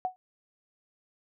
sine tone with exponential decay, 740 Hz, F#5, in tune, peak -23 dBFS, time 0.05-0.16 s, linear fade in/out 0 ms, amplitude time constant 23 ms, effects none

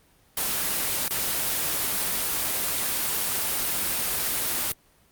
white noise with dropouts, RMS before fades -26 dBFS, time 0.37-4.72 s, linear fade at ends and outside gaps 2 ms, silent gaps 1.081-1.107 s, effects pink hiss -60 dBFS RMS until 5.11 s + Opus 24 kbps

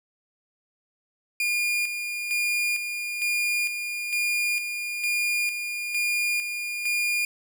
40% pulse tone with tremolo, 2421 Hz, D#7, 48 cents flat, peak -22 dBFS, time 1.4-7.25 s, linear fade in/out 2 ms, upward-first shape square, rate 1.1 Hz, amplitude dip 50%, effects 10-bit

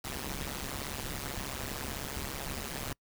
pink noise with amplitude modulation, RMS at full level -34 dBFS, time 0.04-2.93 s, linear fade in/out 5 ms, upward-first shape sine, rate 138 Hz, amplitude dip 100%, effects noise-tail reverb RT60 0.1 s tail -26 dB re dry

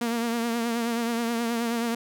sawtooth tone with vibrato, 233.1 Hz, A#3, in tune, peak -21 dBFS, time 0.01-1.95 s, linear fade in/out 5 ms, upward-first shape triangle, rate 9.4 Hz, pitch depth 51 cents each way, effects none

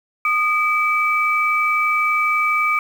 sine tone pair together, 1230.4 / 2306 Hz, D#6 / D7, -20 / -32 cents, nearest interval major seventh, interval 1088 cents, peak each -18 dBFS, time 0.25-2.79 s, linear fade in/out 2 ms, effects 7-bit

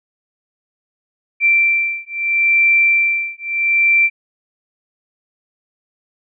sine beating tone pair, 2349 / 2349.76 Hz, D7 / D7, 0 / 0 cents, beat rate 0.76 Hz, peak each -15 dBFS, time 1.4-4.1 s, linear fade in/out 50 ms, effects none

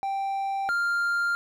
triangle tone pair in turn, 784 / 1396.9 Hz, G5 / F6, 0 / 0 cents, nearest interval minor seventh, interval 1000 cents, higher second, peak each -24 / -21 dBFS, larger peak second, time 0.03-0.69 / 0.69-1.35 s, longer neither, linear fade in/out 0 ms, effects none

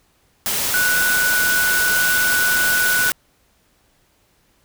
sine tone in noise, 1480 Hz, F#6, in tune, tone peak -16 dBFS, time 0.74-3.1 s, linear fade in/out 0 ms, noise white, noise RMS -21 dBFS, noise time 0.46-3.12 s, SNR +2 dB, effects pink hiss -60 dBFS RMS until 4.64 s

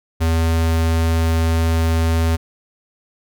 square tone, 81.9 Hz, E2, 11 cents flat, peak -15 dBFS, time 0.2-2.37 s, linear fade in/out 20 ms, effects none

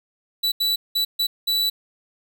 45% pulse tone bursts at uneven times, 3951 Hz, B7, in tune, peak -19 dBFS, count 5, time 0.43-0.52 / 0.6-0.76 / 0.95-1.05 / 1.19-1.27 / 1.47-1.7 s, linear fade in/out 10 ms, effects none

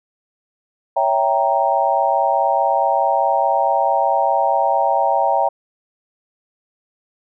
sine chord, C# diminished seventh, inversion none, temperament equal with one note detuned, 559.2 / 659.3 / 784 / 932.3 Hz, C#5 / E5 / G5 / Bb5, +15 / 0 / 0 / 0 cents, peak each -21 / -20 / -18 / -19 dBFS, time 0.96-5.49 s, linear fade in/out 10 ms, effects none

